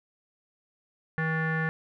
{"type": "tone with low-pass filter", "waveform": "square", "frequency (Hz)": 160, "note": "D#3", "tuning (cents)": 49, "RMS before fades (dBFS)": -28, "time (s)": [1.18, 1.69], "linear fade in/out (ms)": 0, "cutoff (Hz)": 1700, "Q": 9.8, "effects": []}